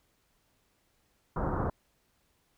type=low-pass noise; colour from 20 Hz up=pink; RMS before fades=-31 dBFS; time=1.36-1.7 s; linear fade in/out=5 ms; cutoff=1400 Hz; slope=48 dB/octave; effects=pink hiss -72 dBFS RMS until 2.57 s